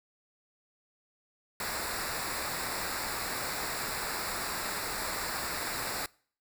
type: noise with comb filter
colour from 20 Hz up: pink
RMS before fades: -35 dBFS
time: 1.6-6.06 s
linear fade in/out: 2 ms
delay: 0.32 ms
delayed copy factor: -0.75
effects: noise-tail reverb RT60 0.5 s tail -24 dB re dry